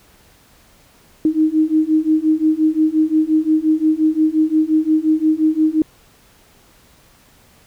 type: beating tone pair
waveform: sine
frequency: 309.7 / 315.4 Hz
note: D#4 / D#4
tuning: -8 / +24 cents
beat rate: 5.7 Hz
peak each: -16 / -15 dBFS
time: 1.25-5.82 s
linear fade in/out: 2 ms
effects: pink hiss -51 dBFS RMS until 7.66 s